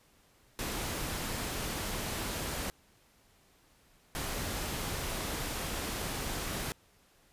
pink noise bursts at uneven times, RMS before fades -36 dBFS, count 2, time 0.59-2.7 / 4.15-6.72 s, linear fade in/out 0 ms, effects pink hiss -65 dBFS RMS until 7.32 s + resampled to 32000 Hz

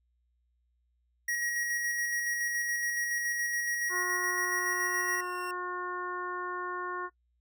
square tone with tremolo, 1900 Hz, A#6, 33 cents sharp, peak -30 dBFS, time 1.28-5.21 s, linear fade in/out 5 ms, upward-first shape square, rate 7.1 Hz, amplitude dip 25%
harmonic tone, 360 Hz, F#4, 47 cents flat, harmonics 1 / 2 / 3 / 4 / 5, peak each -39 / -48 / -36 / -40 / -44 dBFS, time 3.89-7.1 s, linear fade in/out 50 ms
sawtooth tone with exponential growth, 2735 Hz, F7, 37 cents flat, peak -38 dBFS, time 3.94-5.51 s, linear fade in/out 2 ms, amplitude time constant 340 ms
effects noise-tail reverb RT60 0.1 s tail -23 dB re dry + added 60 Hz sine -70 dBFS peak until 7.4 s

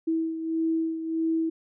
sine beating tone pair, 324.4 / 326 Hz, E4 / E4, -28 / -19 cents, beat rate 1.6 Hz, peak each -25 / -32 dBFS, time 0.07-1.5 s, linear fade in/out 10 ms, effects none

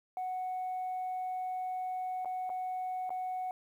sine tone with dropouts, 740 Hz, F#5, in tune, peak -32 dBFS, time 0.17-3.51 s, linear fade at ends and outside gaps 1 ms, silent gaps 2.248-2.256 / 2.494-2.5 / 3.094-3.104 s, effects tanh soft clip ceiling -31 dBFS + 11-bit

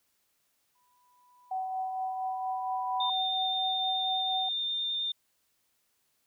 sine tone with exponential growth, 987.8 Hz, B5, in tune, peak -29 dBFS, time 0.75-3.1 s, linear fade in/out 5 ms, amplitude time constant 510 ms
sine tone with tremolo, 754 Hz, F#5, 32 cents sharp, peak -29 dBFS, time 1.51-4.49 s, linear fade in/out 5 ms, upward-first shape triangle, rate 4.3 Hz, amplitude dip 40%
sine tone with vibrato, 3616 Hz, A7, 47 cents sharp, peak -29 dBFS, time 3-5.12 s, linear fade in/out 5 ms, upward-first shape sine, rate 9.5 Hz, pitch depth 8 cents each way
effects white hiss -74 dBFS RMS until 6.26 s

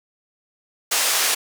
white band-pass noise, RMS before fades -20 dBFS, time 0.91-1.35 s, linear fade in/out 10 ms, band 530 to 9700 Hz, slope 12 dB/octave, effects none

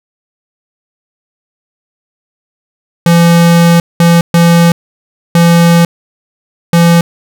square tone bursts at uneven times, 169.9 Hz, F3, 47 cents flat, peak -4 dBFS, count 5, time 3.06-3.8 / 4-4.21 / 4.34-4.72 / 5.35-5.85 / 6.73-7.01 s, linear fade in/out 2 ms, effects none

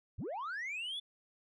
sine linear sweep, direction up, 51.91 to 3520 Hz, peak -35 dBFS, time 0.18-1 s, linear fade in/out 10 ms, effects tanh soft clip ceiling -36 dBFS

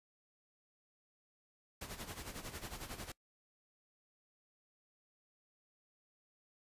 pink noise with tremolo, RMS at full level -44 dBFS, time 1.81-3.12 s, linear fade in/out 5 ms, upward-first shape sine, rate 11 Hz, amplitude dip 70%, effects noise-tail reverb RT60 0.1 s tail -23 dB re dry + resampled to 32000 Hz

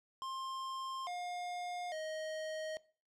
square tone with pitch steps, 1058 / 712 / 627 Hz, C6 / F5 / D#5, +19 / +33 / +13 cents, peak -40 dBFS, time 0.22-2.77 s, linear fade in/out 0 ms, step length 850 ms, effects noise-tail reverb RT60 0.4 s tail -20 dB re dry + low-pass 7000 Hz 12 dB/octave

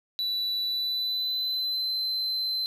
triangle tone with pitch glide, 3956 to 4074 Hz, B7 to C8, +2 to -47 cents, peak -25 dBFS, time 0.19-2.66 s, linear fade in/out 0 ms, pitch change +51 cents, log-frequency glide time 0.63-1.95 s, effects none

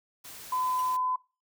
white noise, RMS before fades -45 dBFS, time 0.24-0.97 s, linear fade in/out 10 ms
sine tone, 1013 Hz, B5, 44 cents sharp, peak -26 dBFS, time 0.52-1.16 s, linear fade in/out 5 ms
10% pulse tone with exponential decay, 2885 Hz, F#7, 44 cents flat, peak -31 dBFS, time 0.79-0.88 s, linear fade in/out 1 ms, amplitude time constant 18 ms
effects noise-tail reverb RT60 0.3 s tail -21 dB re dry

